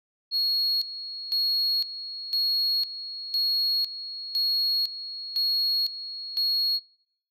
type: tone with tremolo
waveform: sine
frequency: 4315 Hz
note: C#8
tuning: 47 cents flat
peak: -19 dBFS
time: 0.31-6.8 s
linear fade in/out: 50 ms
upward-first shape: square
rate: 0.99 Hz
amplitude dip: 80%
effects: noise-tail reverb RT60 0.6 s tail -24 dB re dry + tanh soft clip ceiling -21 dBFS